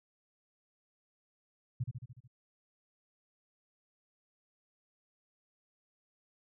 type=tone with echo; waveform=sine; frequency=123.47 Hz; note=B2; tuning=in tune; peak=-30 dBFS; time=1.8-1.84 s; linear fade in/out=10 ms; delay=73 ms; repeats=6; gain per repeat=-4 dB; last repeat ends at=2.278 s; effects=none